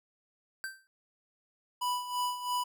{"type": "tone with exponential decay", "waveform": "square", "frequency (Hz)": 1561, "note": "G6", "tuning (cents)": -8, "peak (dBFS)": -33, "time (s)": [0.64, 0.87], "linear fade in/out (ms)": 0, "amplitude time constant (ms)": 49}
{"type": "tone with tremolo", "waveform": "square", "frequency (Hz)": 987.8, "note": "B5", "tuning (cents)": 0, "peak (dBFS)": -29, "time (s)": [1.81, 2.64], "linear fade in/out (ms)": 10, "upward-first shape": "sine", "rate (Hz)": 3, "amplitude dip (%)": 70}
{"effects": []}